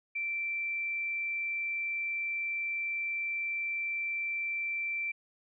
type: tone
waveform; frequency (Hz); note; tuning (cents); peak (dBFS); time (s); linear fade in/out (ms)
sine; 2343; D7; -5; -31; 0.15-5.12; 10
effects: none